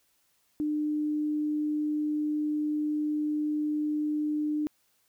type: tone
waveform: sine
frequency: 300.9 Hz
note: D4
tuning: 42 cents sharp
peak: -26 dBFS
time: 0.6-4.67 s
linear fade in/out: 0 ms
effects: white hiss -70 dBFS RMS until 5.08 s